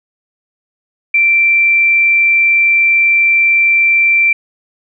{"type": "tone", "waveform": "sine", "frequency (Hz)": 2349, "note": "D7", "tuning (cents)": 0, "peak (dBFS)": -7, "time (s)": [1.14, 4.33], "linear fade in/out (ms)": 5, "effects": []}